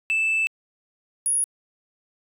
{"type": "tone pair in turn", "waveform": "sine", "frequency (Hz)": [2637, 10421], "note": ["E7", "E9"], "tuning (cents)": [0, -21], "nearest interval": "2 octaves", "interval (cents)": 2379, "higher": "second", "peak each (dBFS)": -17, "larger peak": "neither", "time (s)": [[0.1, 0.47], [1.26, 1.44]], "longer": "first", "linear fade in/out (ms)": 0, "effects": ["tanh soft clip ceiling -18 dBFS"]}